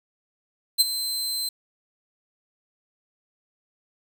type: tone with ADSR envelope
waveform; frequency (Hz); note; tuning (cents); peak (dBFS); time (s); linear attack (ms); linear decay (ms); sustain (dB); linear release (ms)
sawtooth; 4100; C8; -36; -10; 0.78-1.49; 26; 25; -13; 5
effects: 8-bit